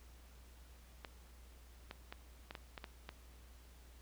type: clicks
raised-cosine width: 0.3 ms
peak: -29 dBFS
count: 8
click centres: 1.048 / 1.911 / 2.125 / 2.509 / 2.552 / 2.778 / 2.842 / 3.091 s
effects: added 60 Hz sine -57 dBFS peak until 4.01 s + pink hiss -65 dBFS RMS until 4.01 s